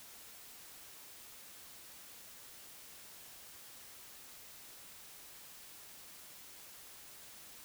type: silence
effects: white hiss -54 dBFS RMS until 7.64 s